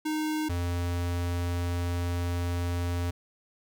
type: tone pair in turn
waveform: square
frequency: 308.8 / 87.31 Hz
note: D#4 / F2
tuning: -13 / 0 cents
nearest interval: octave + minor seventh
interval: 2187 cents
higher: first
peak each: -28 dBFS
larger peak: neither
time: 0.05-0.49 / 0.49-3.11 s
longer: second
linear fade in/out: 10 ms
effects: none